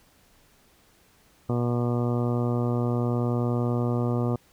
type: harmonic tone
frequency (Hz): 120.7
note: B2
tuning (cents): -39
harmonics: 1 / 2 / 3 / 4 / 5 / 6 / 7 / 8 / 9 / 10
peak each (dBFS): -25 / -28 / -32 / -33 / -37 / -39 / -44 / -45 / -43 / -41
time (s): 1.49-4.36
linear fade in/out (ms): 5
effects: pink hiss -60 dBFS RMS until 4.52 s